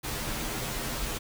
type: noise with comb filter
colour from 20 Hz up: pink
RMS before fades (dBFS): -33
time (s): 0.03-1.19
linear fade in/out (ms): 20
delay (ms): 11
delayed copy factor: -0.95
effects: none